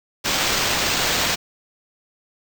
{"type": "noise with sample-and-hold", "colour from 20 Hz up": "blue", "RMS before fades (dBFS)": -21, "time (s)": [0.24, 1.36], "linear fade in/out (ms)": 20, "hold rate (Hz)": 11025, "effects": []}